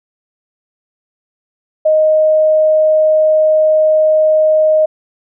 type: tone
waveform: sine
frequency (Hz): 622.3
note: D#5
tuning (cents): 0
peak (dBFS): -7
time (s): 1.85-4.86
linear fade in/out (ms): 10
effects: none